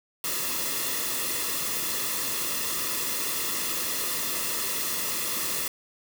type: noise with comb filter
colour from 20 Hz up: white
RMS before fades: -29 dBFS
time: 0.24-5.68 s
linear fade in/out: 2 ms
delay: 1.3 ms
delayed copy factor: -0.65
effects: none